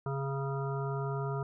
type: harmonic tone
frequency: 137.3 Hz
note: C#3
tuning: 16 cents flat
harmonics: 1 / 3 / 5 / 7 / 9 / 10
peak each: -33 / -38 / -43 / -43 / -44 / -47 dBFS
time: 0.06-1.43 s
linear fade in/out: 2 ms
effects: none